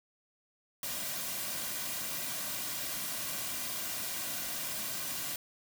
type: noise with comb filter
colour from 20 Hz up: white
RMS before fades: -37 dBFS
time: 0.83-5.36 s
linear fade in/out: 2 ms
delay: 2.3 ms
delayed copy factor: -0.55
effects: none